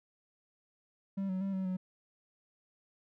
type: tone with pitch steps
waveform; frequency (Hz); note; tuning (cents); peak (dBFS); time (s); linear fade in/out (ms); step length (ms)
triangle; 195.2 / 186.8 / 195.3 / 189.4 / 185; G3 / F#3 / G3 / F#3 / F#3; -7 / +17 / -6 / +41 / 0; -30; 1.17-1.77; 10; 120
effects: none